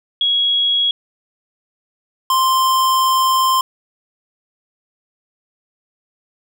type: tone pair in turn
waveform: sine / square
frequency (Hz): 3322 / 1046.4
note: G#7 / C6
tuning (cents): 0 / 0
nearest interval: octave + minor sixth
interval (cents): 2000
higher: first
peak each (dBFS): -13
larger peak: neither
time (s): 0.21-0.91 / 2.3-3.61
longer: second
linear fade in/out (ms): 2
effects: none